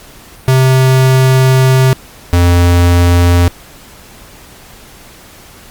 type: tone pair in turn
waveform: square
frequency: 130.81 / 87.31 Hz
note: C3 / F2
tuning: 0 / 0 cents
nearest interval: perfect fifth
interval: 700 cents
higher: first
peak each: -6 dBFS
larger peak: neither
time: 0.48-1.93 / 2.33-3.48 s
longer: first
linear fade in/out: 0 ms
effects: pink hiss -37 dBFS RMS until 5.7 s + Opus 48 kbps